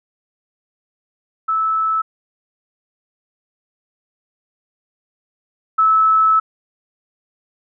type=tone pair in turn; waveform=sine; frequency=1308 / 1303.4 Hz; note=E6 / E6; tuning=-14 / -20 cents; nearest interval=unison; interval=6 cents; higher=first; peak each=-15 / -10 dBFS; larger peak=second; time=1.48-2.02 / 5.78-6.4 s; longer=second; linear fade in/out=10 ms; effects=none